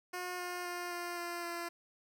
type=tone with pitch steps; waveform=10% pulse; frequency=360 / 356.5 / 353 / 349.5 / 346.1 / 342.8 Hz; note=F#4 / F4 / F4 / F4 / F4 / F4; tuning=-47 / +36 / +19 / +1 / -16 / -32 cents; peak=-30 dBFS; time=0.13-1.69 s; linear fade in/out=10 ms; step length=260 ms; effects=none